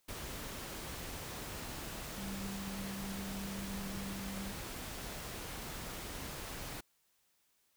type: tone in noise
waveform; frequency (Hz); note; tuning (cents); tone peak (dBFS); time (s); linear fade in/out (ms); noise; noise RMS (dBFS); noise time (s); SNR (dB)
sine; 196; G3; 0; -41; 2.17-4.52; 10; pink; -44; 0.08-6.81; 0
effects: white hiss -75 dBFS RMS until 7.76 s